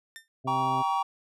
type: tone with exponential decay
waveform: sawtooth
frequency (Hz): 1800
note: A6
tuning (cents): +39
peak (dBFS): -34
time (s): 0.16-0.28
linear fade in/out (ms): 0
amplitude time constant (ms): 24
type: harmonic tone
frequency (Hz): 130.81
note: C3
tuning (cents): 0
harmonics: 1 / 2 / 3 / 4 / 5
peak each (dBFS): -35 / -36 / -40 / -49 / -42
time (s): 0.44-0.83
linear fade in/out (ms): 20
type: chord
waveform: triangle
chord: G diminished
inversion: none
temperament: just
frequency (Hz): 784 / 940.8 / 1128.9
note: G5 / Bb5 / Db6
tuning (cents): 0 / +16 / +31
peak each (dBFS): -27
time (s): 0.47-1.03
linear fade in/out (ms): 10
effects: none